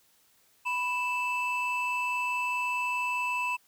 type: tone pair together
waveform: triangle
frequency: 987.8 / 2637 Hz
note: B5 / E7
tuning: 0 / 0 cents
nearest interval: octave + perfect fourth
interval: 1700 cents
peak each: -28 dBFS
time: 0.65-3.57 s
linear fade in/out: 20 ms
effects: tanh soft clip ceiling -19 dBFS + white hiss -65 dBFS RMS until 3.67 s